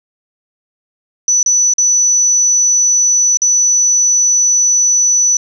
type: tone with dropouts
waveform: sine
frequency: 5960 Hz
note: F#8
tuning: 12 cents sharp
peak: -8 dBFS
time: 1.28-5.37 s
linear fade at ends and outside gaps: 2 ms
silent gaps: 1.43-1.461 / 1.737-1.782 / 3.372-3.418 s
effects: 8-bit